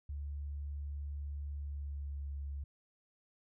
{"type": "tone with pitch glide", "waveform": "sine", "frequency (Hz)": [71.9, 70.46], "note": ["D2", "C#2"], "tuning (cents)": [-36, 29], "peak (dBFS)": -38, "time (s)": [0.09, 2.64], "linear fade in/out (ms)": 5, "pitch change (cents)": -35, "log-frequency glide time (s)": [1.56, 2.33], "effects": []}